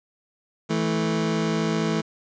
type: tone pair together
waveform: 25% pulse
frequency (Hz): 163.7 / 218.5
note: E3 / A3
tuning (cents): -12 / -12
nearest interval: perfect fourth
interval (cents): 500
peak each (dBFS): -21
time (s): 0.69-2.02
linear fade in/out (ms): 20
effects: resampled to 16000 Hz + 8-bit